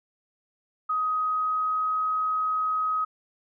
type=tone with pitch glide; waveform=sine; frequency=1257 to 1264.3 Hz; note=D#6 to D#6; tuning=+17 to +27 cents; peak=-23 dBFS; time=0.89-3.05 s; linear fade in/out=10 ms; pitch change=+10 cents; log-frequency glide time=1.19-2 s; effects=none